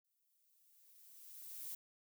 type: noise with exponential growth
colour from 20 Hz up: violet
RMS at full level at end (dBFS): -45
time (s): 0.04-1.75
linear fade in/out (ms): 5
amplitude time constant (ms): 370
effects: none